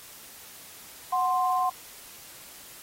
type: tone pair together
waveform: sine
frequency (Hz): 737.4 / 1046.5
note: F#5 / C6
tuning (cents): -6 / 0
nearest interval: tritone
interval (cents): 606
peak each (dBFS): -25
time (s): 1.12-1.7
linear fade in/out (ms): 10
effects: white hiss -47 dBFS RMS until 2.82 s + AAC 48 kbps